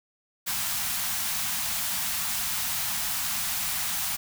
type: band-stop noise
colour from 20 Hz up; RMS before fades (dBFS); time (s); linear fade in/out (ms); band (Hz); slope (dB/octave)
white; -29; 0.46-4.17; 20; 240 to 680; 48
effects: none